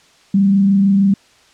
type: tone with frequency modulation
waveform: sine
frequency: 196.9 Hz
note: G3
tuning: 8 cents sharp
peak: -9 dBFS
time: 0.34-1.14 s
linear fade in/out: 5 ms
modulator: 26.5 Hz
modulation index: 0.25
effects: white hiss -50 dBFS RMS until 1.53 s + low-pass 6000 Hz 12 dB/octave